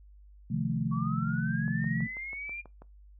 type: chord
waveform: sine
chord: F dominant seventh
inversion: second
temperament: equal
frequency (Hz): 130.81 / 155.56 / 174.61 / 220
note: C3 / Eb3 / F3 / A3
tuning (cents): 0 / 0 / 0 / 0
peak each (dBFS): -33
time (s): 0.5-2.07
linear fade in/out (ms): 10
type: linear sweep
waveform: sine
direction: up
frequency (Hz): 1108.7 to 2419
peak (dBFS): -36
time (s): 0.91-2.62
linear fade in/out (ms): 20
type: click train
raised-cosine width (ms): 1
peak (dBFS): -35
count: 8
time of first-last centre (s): 1.68-2.82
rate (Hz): 6.14
effects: noise-tail reverb RT60 0.2 s tail -20 dB re dry + added 50 Hz sine -51 dBFS peak until 3.19 s